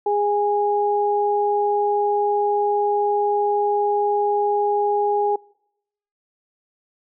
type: tone pair together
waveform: sine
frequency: 411.4 / 823.9 Hz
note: G#4 / G#5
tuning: -16 / -14 cents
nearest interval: octave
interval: 1202 cents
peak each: -20 dBFS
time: 0.06-5.36 s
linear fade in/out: 5 ms
effects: noise-tail reverb RT60 0.8 s tail -26 dB re dry